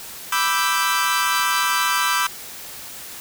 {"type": "chord", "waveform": "sawtooth", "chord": "E minor seventh", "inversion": "second", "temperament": "equal", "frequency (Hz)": [987.8, 1174.7, 1318.5, 1568], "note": ["B5", "D6", "E6", "G6"], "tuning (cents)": [0, 0, 0, 0], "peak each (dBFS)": -20, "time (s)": [0.32, 2.27], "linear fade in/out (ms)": 5, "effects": ["white hiss -36 dBFS RMS until 3.2 s"]}